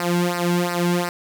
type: tone with flanger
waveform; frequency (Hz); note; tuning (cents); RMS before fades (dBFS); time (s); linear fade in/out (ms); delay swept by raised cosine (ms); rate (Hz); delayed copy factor
sawtooth; 175.1; F3; +5; -21; 0-1.09; 2; 0.29 to 1.69; 2.8; -0.85
effects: none